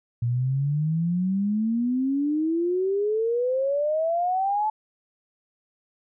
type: exponential sweep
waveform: sine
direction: up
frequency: 116.54 to 872 Hz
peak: -21 dBFS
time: 0.22-4.7 s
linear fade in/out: 5 ms
effects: none